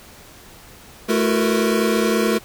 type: tone cluster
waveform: square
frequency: 217.8 / 336.8 / 370.7 / 452.2 / 481.8 Hz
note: A3 / E4 / F#4 / A4 / B4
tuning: -17 / +37 / +3 / +47 / -43 cents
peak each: -21 / -26 / -24 / -24 / -25 dBFS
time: 1.08-2.39 s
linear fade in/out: 20 ms
effects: pink hiss -44 dBFS RMS until 2.44 s